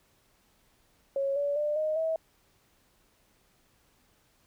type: tone with pitch steps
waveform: sine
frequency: 550 / 572.4 / 595.6 / 619.9 / 645.1 Hz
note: C#5 / D5 / D5 / D#5 / E5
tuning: -14 / -45 / +24 / -7 / -38 cents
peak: -26 dBFS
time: 1.16-2.16 s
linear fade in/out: 2 ms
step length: 200 ms
effects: pink hiss -67 dBFS RMS until 4.46 s